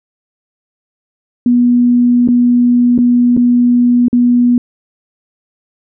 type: tone with dropouts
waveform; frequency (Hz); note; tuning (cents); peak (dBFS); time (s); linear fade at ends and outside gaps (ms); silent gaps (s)
sine; 243.2; B3; -26; -6; 1.46-4.58; 2; 2.276-2.286 / 2.979-2.987 / 3.367-3.374 / 4.083-4.129
effects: none